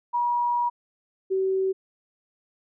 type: tone pair in turn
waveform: sine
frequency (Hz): 961 / 381.4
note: B5 / G4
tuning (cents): -48 / -47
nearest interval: octave + major third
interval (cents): 1599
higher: first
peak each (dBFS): -21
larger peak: neither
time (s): 0.13-0.7 / 1.3-1.73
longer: first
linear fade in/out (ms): 20
effects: none